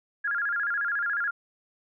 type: tone with vibrato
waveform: sine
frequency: 1526 Hz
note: G6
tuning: 47 cents flat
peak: -25 dBFS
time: 0.24-1.31 s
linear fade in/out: 10 ms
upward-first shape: square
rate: 14 Hz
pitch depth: 150 cents each way
effects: none